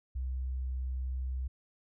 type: tone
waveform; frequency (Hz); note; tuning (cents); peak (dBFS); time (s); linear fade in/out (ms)
sine; 64.2; C2; -32; -32; 0.15-1.48; 10
effects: none